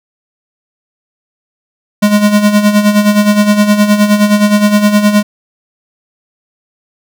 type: tone with tremolo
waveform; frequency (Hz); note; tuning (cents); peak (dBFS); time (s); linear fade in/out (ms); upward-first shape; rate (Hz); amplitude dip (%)
square; 207.7; G#3; 0; -4; 2.02-5.23; 10; sine; 9.6; 65
effects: none